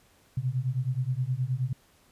sine beating tone pair, 123.47 / 132.97 Hz, B2 / C3, 0 / +28 cents, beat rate 9.5 Hz, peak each -29 dBFS, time 0.37-1.73 s, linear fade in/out 5 ms, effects pink hiss -62 dBFS RMS until 2.11 s + resampled to 32000 Hz

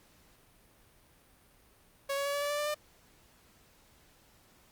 sawtooth tone with pitch steps, 554.4 / 560.5 / 566.7 / 573 / 579.3 / 585.7 / 592.1 / 598.7 Hz, C#5 / C#5 / C#5 / D5 / D5 / D5 / D5 / D5, 0 / +19 / +38 / -43 / -24 / -5 / +14 / +33 cents, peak -27 dBFS, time 2.09-2.746 s, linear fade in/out 10 ms, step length 82 ms, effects pink hiss -63 dBFS RMS until 4.71 s + Opus 48 kbps

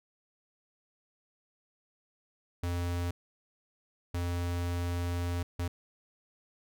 square tone bursts at uneven times, 87.31 Hz, F2, in tune, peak -31 dBFS, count 3, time 2.63-3.11 / 4.14-5.43 / 5.59-5.68 s, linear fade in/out 5 ms, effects none

